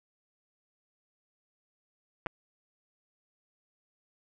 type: clicks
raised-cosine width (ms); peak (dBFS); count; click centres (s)
0.5; -18; 2; 2.262 / 2.268
effects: none